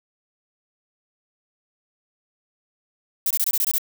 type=noise bursts; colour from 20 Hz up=violet; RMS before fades=-21 dBFS; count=8; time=3.26-3.782 s; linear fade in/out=2 ms; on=46 ms; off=22 ms; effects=none

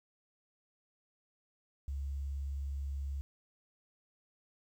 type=tone with vibrato; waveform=sine; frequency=69.5 Hz; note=C#2; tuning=5 cents sharp; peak=-35 dBFS; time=1.88-3.21 s; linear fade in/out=0 ms; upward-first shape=triangle; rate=19 Hz; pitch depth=22 cents each way; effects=11-bit

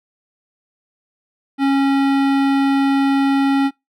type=tone with hard clipping; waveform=sine; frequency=274.6 Hz; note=C#4; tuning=16 cents flat; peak=-15 dBFS; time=1.58-3.71 s; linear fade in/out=50 ms; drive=18 dB; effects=noise-tail reverb RT60 0.2 s tail -25 dB re dry

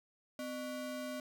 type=ring-modulated tone; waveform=square; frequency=432.1 Hz; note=A4; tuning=31 cents flat; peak=-37 dBFS; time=0.39-1.2 s; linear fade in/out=2 ms; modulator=176 Hz; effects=11-bit

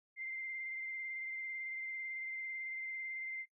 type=tone with vibrato; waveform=sine; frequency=2088 Hz; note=C7; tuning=4 cents flat; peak=-40 dBFS; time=0.16-3.46 s; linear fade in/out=50 ms; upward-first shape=triangle; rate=18 Hz; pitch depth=20 cents each way; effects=noise-tail reverb RT60 0.1 s tail -20 dB re dry

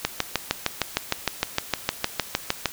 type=click train; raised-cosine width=0.2 ms; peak=-3 dBFS; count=18; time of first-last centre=0.05-2.657 s; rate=6.52 Hz; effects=white hiss -40 dBFS RMS until 2.72 s

